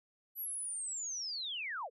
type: linear sweep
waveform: sine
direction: down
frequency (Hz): 12000 to 415.3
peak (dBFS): -37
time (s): 0.35-1.9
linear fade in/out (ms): 50
effects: none